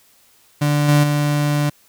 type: tone with level steps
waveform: 35% pulse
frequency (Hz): 146.83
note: D3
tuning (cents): 0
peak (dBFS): -13 / -9 / -14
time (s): 0.61-1.7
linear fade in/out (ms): 10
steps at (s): 0.88 / 1.03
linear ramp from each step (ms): 10
effects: white hiss -54 dBFS RMS until 1.88 s